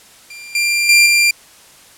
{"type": "tone with level steps", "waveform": "sawtooth", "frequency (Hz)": 2381, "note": "D7", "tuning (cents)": 23, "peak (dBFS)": [-28, -10, -3, -6], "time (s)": [0.3, 1.31], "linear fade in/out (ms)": 5, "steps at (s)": [0.55, 0.89, 1.06], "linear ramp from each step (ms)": 2, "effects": ["white hiss -44 dBFS RMS until 1.97 s", "low-pass 11000 Hz 12 dB/octave"]}